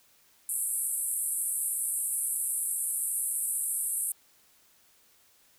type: band-pass noise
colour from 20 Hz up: white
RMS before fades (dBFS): -31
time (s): 0.49-4.12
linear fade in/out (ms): 2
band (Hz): 8200 to 12000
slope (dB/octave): 96
effects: white hiss -63 dBFS RMS until 5.58 s